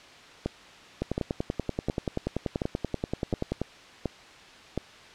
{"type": "two click trains", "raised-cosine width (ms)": 2, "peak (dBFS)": [-14, -14], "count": [28, 7], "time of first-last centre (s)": [[1.02, 3.616], [0.46, 4.777]], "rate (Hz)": [10.4, 1.39], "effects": ["white hiss -49 dBFS RMS until 5.14 s", "low-pass 4000 Hz 12 dB/octave"]}